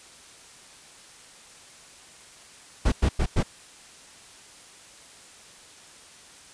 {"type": "noise bursts", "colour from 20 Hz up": "brown", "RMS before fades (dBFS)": -20, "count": 4, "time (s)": [2.85, 3.431], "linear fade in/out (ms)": 10, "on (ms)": 71, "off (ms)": 99, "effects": ["white hiss -49 dBFS RMS until 6.53 s", "resampled to 22050 Hz"]}